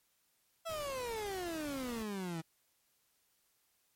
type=exponential sweep; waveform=30% pulse; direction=down; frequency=673 to 158.2 Hz; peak=-35 dBFS; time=0.65-2.42 s; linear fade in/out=20 ms
type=noise; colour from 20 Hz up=pink; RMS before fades=-50 dBFS; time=0.69-2.03 s; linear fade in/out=5 ms
effects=white hiss -75 dBFS RMS until 3.95 s + MP3 64 kbps